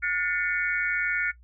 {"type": "tone cluster", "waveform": "sine", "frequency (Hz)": [1439, 1781, 2052, 2222], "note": ["F#6", "A6", "C7", "C#7"], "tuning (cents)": [-49, 21, -34, 4], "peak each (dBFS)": [-27, -30, -35, -29], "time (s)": [0.02, 1.32], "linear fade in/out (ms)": 20, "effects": ["noise-tail reverb RT60 0.1 s tail -19 dB re dry", "added 60 Hz sine -50 dBFS peak until 1.43 s"]}